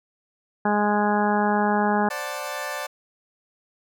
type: harmonic tone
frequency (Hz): 207.7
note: G#3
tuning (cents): 0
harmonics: 1 / 2 / 3 / 4 / 5 / 6 / 7 / 8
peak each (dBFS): -23 / -27 / -29 / -23 / -30 / -34 / -32 / -31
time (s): 0.65-2.09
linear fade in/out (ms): 5
type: chord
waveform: 20% pulse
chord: D dominant seventh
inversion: third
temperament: equal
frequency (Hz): 523.3 / 587.3 / 740 / 880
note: C5 / D5 / F#5 / A5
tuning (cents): 0 / 0 / 0 / 0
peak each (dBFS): -31 / -27 / -31 / -30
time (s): 2.1-2.87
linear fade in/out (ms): 10
effects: none